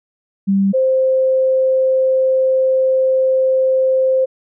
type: tone pair in turn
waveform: sine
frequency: 196 / 523.3 Hz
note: G3 / C5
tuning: 0 / 0 cents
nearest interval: octave + perfect fourth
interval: 1700 cents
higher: second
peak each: -11 dBFS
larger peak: neither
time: 0.47-0.73 / 0.73-4.26 s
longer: second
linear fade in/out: 20 ms
effects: none